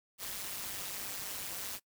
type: noise with amplitude modulation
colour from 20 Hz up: white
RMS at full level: -37 dBFS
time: 0.18-1.8 s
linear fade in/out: 50 ms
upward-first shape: sine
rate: 197 Hz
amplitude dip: 85%
effects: noise-tail reverb RT60 0.1 s tail -22 dB re dry